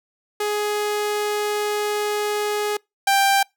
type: tone pair in turn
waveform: sawtooth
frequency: 417.5 / 788.1 Hz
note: G#4 / G5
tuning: +9 / +9 cents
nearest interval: major seventh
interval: 1100 cents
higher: second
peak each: -17 / -11 dBFS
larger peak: second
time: 0.4-2.77 / 3.07-3.43 s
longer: first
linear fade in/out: 5 ms
effects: noise-tail reverb RT60 0.2 s tail -26 dB re dry